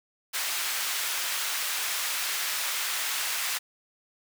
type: high-pass noise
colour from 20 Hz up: pink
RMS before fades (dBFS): -30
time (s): 0.33-3.59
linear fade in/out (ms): 20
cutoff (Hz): 1500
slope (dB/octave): 12
effects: none